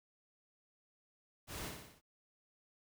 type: noise with echo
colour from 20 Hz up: pink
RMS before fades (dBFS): -45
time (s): 1.47-1.72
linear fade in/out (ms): 50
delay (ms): 59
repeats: 5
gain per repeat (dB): -4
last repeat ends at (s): 2.015
effects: none